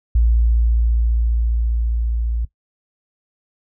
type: tone with level ramp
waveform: sine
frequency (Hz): 57.4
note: A#1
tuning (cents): -26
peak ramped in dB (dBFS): -11 to -18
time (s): 0.15-2.45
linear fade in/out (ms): 5
effects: noise-tail reverb RT60 0.1 s tail -17 dB re dry